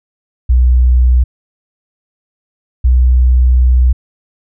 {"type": "tone pair in turn", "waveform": "sine", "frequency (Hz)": [62, 62.47], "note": ["B1", "B1"], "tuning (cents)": [7, 20], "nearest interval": "unison", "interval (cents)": 13, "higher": "second", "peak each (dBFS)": -5, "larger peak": "neither", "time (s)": [[0.49, 1.24], [2.84, 3.93]], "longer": "second", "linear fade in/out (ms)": 10, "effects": []}